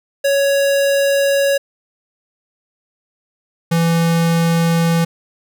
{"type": "tone pair in turn", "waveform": "square", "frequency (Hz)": [557, 166.94], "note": ["C#5", "E3"], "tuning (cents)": [8, 22], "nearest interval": "octave + major sixth", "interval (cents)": 2086, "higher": "first", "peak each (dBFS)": -13, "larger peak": "neither", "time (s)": [[0.24, 1.58], [3.71, 5.05]], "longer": "neither", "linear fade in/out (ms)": 10, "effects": []}